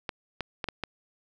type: clicks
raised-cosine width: 0.3 ms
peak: -15 dBFS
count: 5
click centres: 0.092 / 0.407 / 0.642 / 0.687 / 0.837 s
effects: none